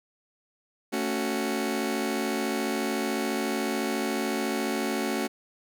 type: chord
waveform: sawtooth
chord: F# minor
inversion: first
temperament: just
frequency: 222 / 277.5 / 370 Hz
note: A3 / C#4 / F#4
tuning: +16 / +2 / 0 cents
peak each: -27 dBFS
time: 0.92-5.28 s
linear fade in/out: 20 ms
effects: none